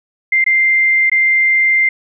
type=tone with dropouts; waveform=sine; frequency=2093 Hz; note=C7; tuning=in tune; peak=-9 dBFS; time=0.32-1.89 s; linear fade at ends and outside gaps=5 ms; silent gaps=0.442-0.463 / 1.098-1.116 s; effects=none